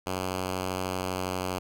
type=tone with pitch glide; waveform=5% pulse; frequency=92.8 to 92.27 Hz; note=F#2 to F#2; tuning=+6 to -4 cents; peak=-18 dBFS; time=0.06-1.59 s; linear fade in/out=10 ms; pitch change=-10 cents; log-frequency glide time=0.84-1.33 s; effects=none